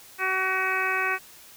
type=harmonic tone with a mistuned harmonic; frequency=377.2 Hz; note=F#4; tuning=33 cents sharp; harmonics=1 / 2 / 3 / 4 / 5 / 6 / 7; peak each=-34 / -34 / -30 / -28 / -30 / -32 / -31 dBFS; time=0.18-1.19 s; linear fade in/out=50 ms; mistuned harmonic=7; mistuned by=-50 cents; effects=white hiss -49 dBFS RMS until 1.56 s